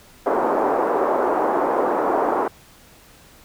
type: band-pass noise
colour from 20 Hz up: pink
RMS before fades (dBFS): -20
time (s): 0.26-2.48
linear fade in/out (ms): 5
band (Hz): 340 to 1100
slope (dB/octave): 24
effects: pink hiss -49 dBFS RMS until 3.44 s